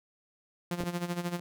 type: tone with tremolo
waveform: sawtooth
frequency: 174.61 Hz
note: F3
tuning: in tune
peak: -25 dBFS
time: 0.71-1.4 s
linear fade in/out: 2 ms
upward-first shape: sine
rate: 13 Hz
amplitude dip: 75%
type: clicks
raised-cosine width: 2 ms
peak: -23 / -23 dBFS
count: 2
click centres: 0.806 / 0.836 s
effects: none